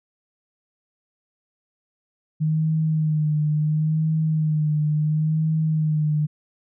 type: tone with vibrato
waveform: sine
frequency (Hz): 154.6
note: D#3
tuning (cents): -11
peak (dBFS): -18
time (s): 2.4-6.27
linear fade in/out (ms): 20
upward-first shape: sine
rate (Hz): 0.72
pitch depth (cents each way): 40
effects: none